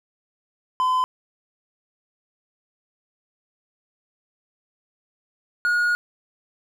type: tone pair in turn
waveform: triangle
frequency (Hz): 1019 / 1441.1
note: C6 / F#6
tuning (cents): -46 / -46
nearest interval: tritone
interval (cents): 600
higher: second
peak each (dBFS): -16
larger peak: neither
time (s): 0.8-1.04 / 5.65-5.95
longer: second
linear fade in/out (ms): 0
effects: none